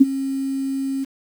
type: tone with ADSR envelope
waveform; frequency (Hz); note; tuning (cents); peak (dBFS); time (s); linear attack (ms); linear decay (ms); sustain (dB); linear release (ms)
sine; 270.3; C#4; -44; -4; 0-1.05; 13; 29; -17; 17
effects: 7-bit